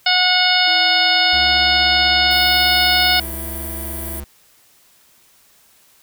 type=harmonic tone; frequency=730 Hz; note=F#5; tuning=24 cents flat; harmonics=1 / 2 / 3 / 4 / 5 / 6 / 7; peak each=-20 / -20 / -20 / -20 / -20 / -20 / -20 dBFS; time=0.06-3.2 s; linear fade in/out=5 ms
type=tone; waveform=25% pulse; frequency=329.6 Hz; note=E4; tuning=in tune; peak=-30 dBFS; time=0.67-4.2 s; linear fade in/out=5 ms
type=tone with pitch glide; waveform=square; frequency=69.1 to 70.88 Hz; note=C#2 to C#2; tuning=-5 to +39 cents; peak=-29 dBFS; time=1.33-4.24 s; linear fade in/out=0 ms; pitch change=+44 cents; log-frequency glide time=2.29-4.04 s
type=high-pass noise; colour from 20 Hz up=white; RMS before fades=-30 dBFS; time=2.31-4.2 s; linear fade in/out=0 ms; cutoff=9000 Hz; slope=48 dB/octave
effects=white hiss -53 dBFS RMS until 6.02 s